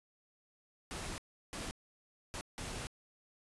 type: noise bursts at uneven times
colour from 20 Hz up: pink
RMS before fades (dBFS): -42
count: 4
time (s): 0.91-1.18 / 1.53-1.71 / 2.34-2.41 / 2.58-2.87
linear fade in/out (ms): 0
effects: resampled to 24000 Hz